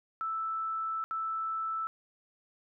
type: tone bursts at uneven times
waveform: sine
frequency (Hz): 1318.5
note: E6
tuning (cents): 0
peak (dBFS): -31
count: 2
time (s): 0.21-1.04 / 1.11-1.87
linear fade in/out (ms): 0
effects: none